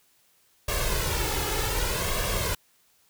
pink noise with flanger, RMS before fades -27 dBFS, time 0.68-2.55 s, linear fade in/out 5 ms, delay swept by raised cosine 1.8 to 2.36 ms, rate 0.65 Hz, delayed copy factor +0.75, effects white hiss -64 dBFS RMS until 3.09 s

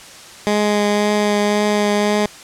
15% pulse tone with vibrato, 207.7 Hz, G#3, in tune, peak -8 dBFS, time 0.47-2.26 s, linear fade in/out 0 ms, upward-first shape triangle, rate 1.9 Hz, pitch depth 14 cents each way, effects white hiss -38 dBFS RMS until 2.43 s + low-pass 8000 Hz 12 dB/octave

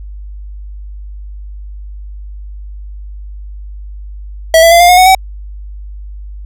square tone with pitch steps, 650 / 667.1 / 684.7 / 702.7 / 721.2 / 740.2 / 759.7 Hz, E5 / E5 / F5 / F5 / F#5 / F#5 / F#5, -24 / +20 / -34 / +10 / -45 / 0 / +46 cents, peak -3 dBFS, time 4.54-5.149 s, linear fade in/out 2 ms, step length 87 ms, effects added 50 Hz sine -24 dBFS peak until 6.45 s

